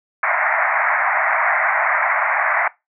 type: band-pass noise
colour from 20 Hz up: white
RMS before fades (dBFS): -18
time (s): 0.23-2.68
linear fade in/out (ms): 2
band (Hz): 620 to 2200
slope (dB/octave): 96
effects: noise-tail reverb RT60 0.2 s tail -20 dB re dry